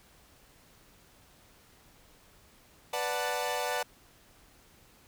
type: chord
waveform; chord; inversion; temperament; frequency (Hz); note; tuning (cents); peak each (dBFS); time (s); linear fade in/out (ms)
sawtooth; B minor seventh; none; equal with one note detuned; 493.9 / 587.3 / 740 / 883.1; B4 / D5 / F#5 / A5; 0 / 0 / 0 / +6; -32; 2.93-3.83; 5
effects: pink hiss -60 dBFS RMS until 5.07 s